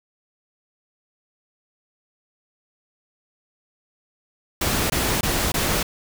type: noise bursts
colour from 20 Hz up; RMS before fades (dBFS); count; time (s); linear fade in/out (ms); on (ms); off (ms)
pink; -22; 4; 4.61-5.83; 5; 290; 20
effects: none